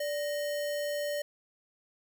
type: tone with sample-and-hold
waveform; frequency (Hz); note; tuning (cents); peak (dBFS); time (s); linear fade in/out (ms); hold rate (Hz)
sine; 584; D5; -10; -30; 0-1.22; 5; 2450
effects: none